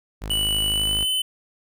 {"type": "tone", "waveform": "sawtooth", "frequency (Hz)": 52, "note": "G#1", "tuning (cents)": 3, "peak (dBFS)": -25, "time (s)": [0.21, 1.05], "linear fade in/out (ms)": 20}
{"type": "tone with pitch glide", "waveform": "square", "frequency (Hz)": [2960, 3029], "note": ["F#7", "F#7"], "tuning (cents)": [0, 40], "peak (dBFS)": -21, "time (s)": [0.3, 1.22], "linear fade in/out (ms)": 5, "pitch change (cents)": 40, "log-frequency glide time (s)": [0.68, 1.05]}
{"effects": []}